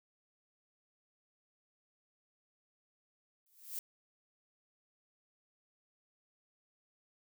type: noise with exponential growth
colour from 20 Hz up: violet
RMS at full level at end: -37 dBFS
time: 3.46-3.79 s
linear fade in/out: 2 ms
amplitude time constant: 71 ms
effects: none